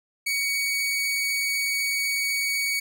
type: tone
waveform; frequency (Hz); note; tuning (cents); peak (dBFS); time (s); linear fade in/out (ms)
sawtooth; 2246; C#7; +22; -20; 0.26-2.8; 10
effects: none